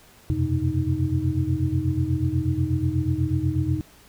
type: tone cluster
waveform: sine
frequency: 85.5 / 93.7 / 125.3 / 133.5 / 311.5 Hz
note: F2 / F#2 / B2 / C3 / D#4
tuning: -36 / +22 / +25 / +35 / +2 cents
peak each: -27 dBFS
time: 0.3-3.81 s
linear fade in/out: 0 ms
effects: pink hiss -52 dBFS RMS until 4.08 s